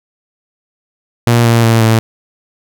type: tone with pitch steps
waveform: sawtooth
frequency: 118.3 / 116.2 / 114.14 / 112.11 Hz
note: A#2 / A#2 / A#2 / A2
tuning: +26 / -5 / -36 / +33 cents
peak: -3 dBFS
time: 1.27-1.99 s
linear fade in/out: 0 ms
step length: 180 ms
effects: none